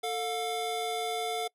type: tone cluster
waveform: square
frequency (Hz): 444.9 / 715 / 3489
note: A4 / F5 / A7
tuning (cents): +19 / +41 / -15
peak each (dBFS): -35 / -34 / -40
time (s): 0.03-1.48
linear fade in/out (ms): 10
effects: noise-tail reverb RT60 0.1 s tail -24 dB re dry + resampled to 32000 Hz